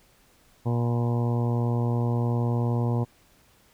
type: harmonic tone with a mistuned harmonic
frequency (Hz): 119.3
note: A#2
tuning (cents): +41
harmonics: 1 / 2 / 3 / 4 / 5 / 6 / 7 / 8 / 9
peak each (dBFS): -23 / -30 / -35 / -35 / -40 / -41 / -40 / -41 / -45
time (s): 0.65-3.05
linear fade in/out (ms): 20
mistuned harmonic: 9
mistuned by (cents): -60
effects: pink hiss -60 dBFS RMS until 3.73 s